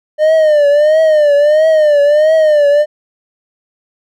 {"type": "tone with vibrato", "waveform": "triangle", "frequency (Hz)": 605, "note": "D#5", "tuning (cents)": -49, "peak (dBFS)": -4, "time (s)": [0.18, 2.86], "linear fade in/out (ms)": 50, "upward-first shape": "triangle", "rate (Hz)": 1.5, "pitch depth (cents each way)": 110, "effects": []}